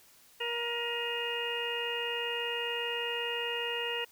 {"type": "harmonic tone with a mistuned harmonic", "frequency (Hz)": 472.5, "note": "A#4", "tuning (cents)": 23, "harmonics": [1, 2, 3, 4, 5, 6], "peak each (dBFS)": [-37, -41, -45, -39, -41, -35], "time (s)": [0.4, 4.05], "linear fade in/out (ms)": 10, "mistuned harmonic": 5, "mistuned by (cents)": 100, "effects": ["white hiss -60 dBFS RMS until 4.11 s"]}